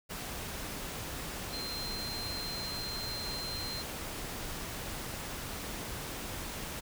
sine tone in noise, 4140 Hz, C8, 19 cents flat, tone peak -38 dBFS, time 1.52-3.83 s, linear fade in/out 20 ms, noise pink, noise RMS -40 dBFS, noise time 0.09-6.81 s, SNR -1 dB, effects none

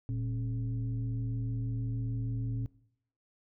sine tone with frequency modulation, 115.4 Hz, A#2, 17 cents flat, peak -31 dBFS, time 0.09-2.66 s, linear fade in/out 0 ms, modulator 156 Hz, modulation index 0.62, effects noise-tail reverb RT60 0.7 s tail -20 dB re dry

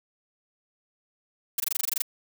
blue noise bursts, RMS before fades -25 dBFS, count 11, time 1.58-2.021 s, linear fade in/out 5 ms, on 21 ms, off 21 ms, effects none

